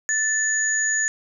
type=tone pair together; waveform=sine; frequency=1760 / 6804 Hz; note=A6 / G#8; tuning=0 / +41 cents; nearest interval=octave + major seventh; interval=2341 cents; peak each=-22 dBFS; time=0.09-1.08 s; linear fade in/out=0 ms; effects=none